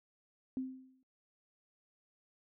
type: tone with exponential decay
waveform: sine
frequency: 260.3 Hz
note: C4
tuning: 9 cents flat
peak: -32 dBFS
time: 0.57-1.03 s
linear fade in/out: 1 ms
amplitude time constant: 100 ms
effects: noise-tail reverb RT60 0.2 s tail -21 dB re dry